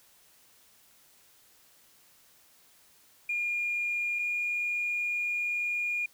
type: tone pair in turn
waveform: sine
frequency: 2418 / 2427 Hz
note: D7 / D#7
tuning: +50 / -44 cents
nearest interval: unison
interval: 6 cents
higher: second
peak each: -27 dBFS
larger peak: neither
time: 3.29-4.19 / 4.19-6.06 s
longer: second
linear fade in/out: 5 ms
effects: tanh soft clip ceiling -23 dBFS + white hiss -61 dBFS RMS until 6.13 s